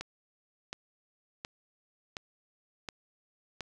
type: click train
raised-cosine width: 0.2 ms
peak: -20 dBFS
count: 6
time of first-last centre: 0.01-3.607 s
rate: 1.39 Hz
effects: none